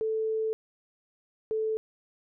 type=tone pair in turn; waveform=sine; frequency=440 / 438.1 Hz; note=A4 / A4; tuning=0 / -7 cents; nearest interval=unison; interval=7 cents; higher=first; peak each=-26 dBFS; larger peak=neither; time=0.01-0.53 / 1.51-1.77 s; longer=first; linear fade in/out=0 ms; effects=none